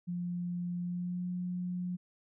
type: tone with pitch glide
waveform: sine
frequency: 175.9 to 179.29 Hz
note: F3 to F3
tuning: +13 to +46 cents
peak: -33 dBFS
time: 0.07-1.97 s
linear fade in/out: 20 ms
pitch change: +33 cents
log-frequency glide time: 0.81-1.26 s
effects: none